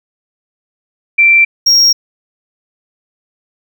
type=tone pair in turn; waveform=sine / triangle; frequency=2349 / 5587 Hz; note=D7 / F8; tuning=0 / 0 cents; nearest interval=octave + minor third; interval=1500 cents; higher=second; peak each=-4 dBFS; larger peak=neither; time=1.18-1.45 / 1.66-1.93 s; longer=neither; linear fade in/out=10 ms; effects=none